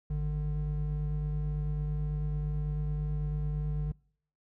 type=tone pair together; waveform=triangle; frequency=52.82 / 149.4 Hz; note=G#1 / D3; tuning=+30 / +30 cents; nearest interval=octave + tritone; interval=1800 cents; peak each=-30 / -30 dBFS; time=0.1-3.92 s; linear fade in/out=5 ms; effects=noise-tail reverb RT60 0.6 s tail -26 dB re dry